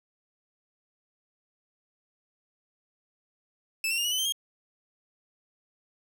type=tone with pitch steps; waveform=sawtooth; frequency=2631 / 2724 / 2820 / 2919 / 3022 / 3129 / 3239 Hz; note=E7 / F7 / F7 / F#7 / F#7 / G7 / G#7; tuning=-4 / -44 / +16 / -24 / +36 / -4 / -44 cents; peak=-23 dBFS; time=3.84-4.323 s; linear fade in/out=2 ms; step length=69 ms; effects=none